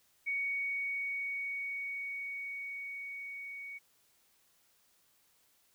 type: tone with level ramp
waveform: sine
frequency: 2236 Hz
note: C#7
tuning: 14 cents sharp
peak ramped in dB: -31 to -42 dBFS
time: 0.26-3.79 s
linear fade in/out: 20 ms
effects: white hiss -70 dBFS RMS until 5.74 s